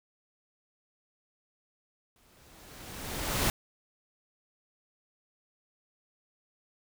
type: noise with exponential growth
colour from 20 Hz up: pink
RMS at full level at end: -26 dBFS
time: 2.16-3.5 s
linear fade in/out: 1 ms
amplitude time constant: 290 ms
effects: none